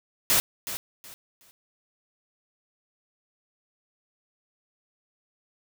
white noise with echo, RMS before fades -21 dBFS, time 0.3-0.4 s, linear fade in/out 0 ms, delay 370 ms, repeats 3, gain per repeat -12 dB, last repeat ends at 1.51 s, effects none

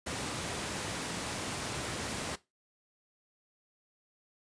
pink high-pass noise, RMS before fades -37 dBFS, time 0.06-2.36 s, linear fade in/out 10 ms, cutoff 100 Hz, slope 12 dB/octave, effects noise-tail reverb RT60 0.2 s tail -17 dB re dry + resampled to 22050 Hz

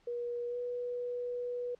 sine tone with pitch glide, 479.8 to 488.5 Hz, A#4 to B4, +50 to -19 cents, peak -34 dBFS, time 0.07-1.75 s, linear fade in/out 5 ms, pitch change +31 cents, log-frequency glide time 0.48-0.57 s, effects pink hiss -69 dBFS RMS until 1.79 s + low-pass 5000 Hz 12 dB/octave

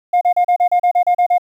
sine tone bursts, 712 Hz, F5, 33 cents sharp, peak -7 dBFS, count 11, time 0.13-1.382 s, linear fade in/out 10 ms, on 82 ms, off 35 ms, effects tanh soft clip ceiling -9 dBFS + 8-bit

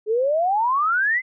sine exponential sweep, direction up, 415.3 to 2093 Hz, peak -17 dBFS, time 0.06-1.22 s, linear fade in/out 50 ms, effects none

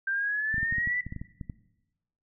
sine exponential sweep, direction up, 1568 to 1993 Hz, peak -26 dBFS, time 0.07-1.01 s, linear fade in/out 5 ms
clicks, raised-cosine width 5 ms, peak -24 dBFS, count 12, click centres 0.543 / 0.581 / 0.63 / 0.725 / 0.783 / 0.874 / 1.066 / 1.124 / 1.163 / 1.215 / 1.412 / 1.498 s
effects noise-tail reverb RT60 1.0 s tail -18 dB re dry

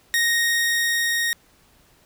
sawtooth tone with level ramp, 1864.7 Hz, A#6, in tune, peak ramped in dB -14 to -17 dBFS, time 0.14-1.33 s, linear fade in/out 0 ms, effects pink hiss -57 dBFS RMS until 2.05 s

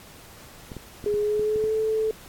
clicks, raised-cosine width 3 ms, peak -23 dBFS, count 7, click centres 0.718 / 0.767 / 1.042 / 1.141 / 1.395 / 1.56 / 1.64 s
sine tone with pitch glide, 415.3 to 437.7 Hz, G#4 to A4, 0 to -9 cents, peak -21 dBFS, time 1.06-2.11 s, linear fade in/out 2 ms, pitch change +91 cents, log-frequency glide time 1.16-1.74 s
effects pink hiss -47 dBFS RMS until 2.28 s + AAC 64 kbps

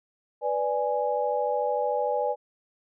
sine chord, G# diminished, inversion first, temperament equal, 493.9 / 587.3 / 830.6 Hz, B4 / D5 / G#5, 0 / 0 / 0 cents, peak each -28 dBFS, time 0.41-2.36 s, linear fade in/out 50 ms, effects none

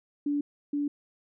sine tone pair in turn, 289.3 / 289.3 Hz, D4 / D4, -26 / -26 cents, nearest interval unison, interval 0 cents, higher neither, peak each -25 / -26 dBFS, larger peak first, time 0.26-0.41 / 0.73-0.88 s, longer neither, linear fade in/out 5 ms, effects none

